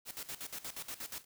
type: noise with tremolo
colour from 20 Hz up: white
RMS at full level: -42 dBFS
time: 0.05-1.25 s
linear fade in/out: 50 ms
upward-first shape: square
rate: 8.4 Hz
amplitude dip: 80%
effects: none